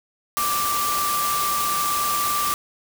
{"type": "tone in noise", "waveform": "sine", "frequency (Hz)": 1174.7, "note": "D6", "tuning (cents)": 0, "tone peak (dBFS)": -22, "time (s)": [0.37, 2.54], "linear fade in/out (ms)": 0, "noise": "white", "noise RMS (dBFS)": -26, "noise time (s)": [0.37, 2.54], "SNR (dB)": 1, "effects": []}